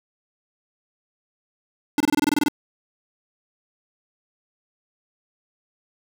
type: tone bursts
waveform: square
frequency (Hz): 293.7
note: D4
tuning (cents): 0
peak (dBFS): -17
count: 11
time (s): 1.98-2.484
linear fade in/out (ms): 2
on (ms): 24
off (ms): 24
effects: none